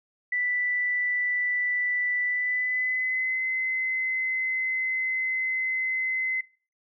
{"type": "tone with pitch glide", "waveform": "sine", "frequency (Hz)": [1977, 2048], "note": ["B6", "C7"], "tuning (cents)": [1, -38], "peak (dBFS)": -24, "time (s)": [0.32, 6.41], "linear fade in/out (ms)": 5, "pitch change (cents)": 61, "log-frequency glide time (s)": [2.24, 3.44], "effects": ["noise-tail reverb RT60 0.4 s tail -22 dB re dry"]}